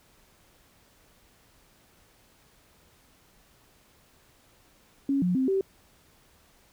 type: tone with pitch steps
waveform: sine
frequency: 276.3 / 179.4 / 261.8 / 386.4 Hz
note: C#4 / F3 / C4 / G4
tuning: -6 / +47 / +1 / -25 cents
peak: -22 dBFS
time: 5.09-5.61 s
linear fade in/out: 2 ms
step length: 130 ms
effects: pink hiss -61 dBFS RMS until 6.72 s